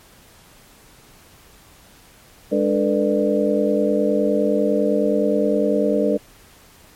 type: tone cluster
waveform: sine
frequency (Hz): 204.8 / 293.7 / 445.4 / 495.2 / 595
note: G#3 / D4 / A4 / B4 / D5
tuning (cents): -24 / 0 / +21 / +5 / +22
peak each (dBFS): -22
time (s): 2.51-6.18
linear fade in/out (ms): 20
effects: pink hiss -49 dBFS RMS until 6.95 s + MP3 64 kbps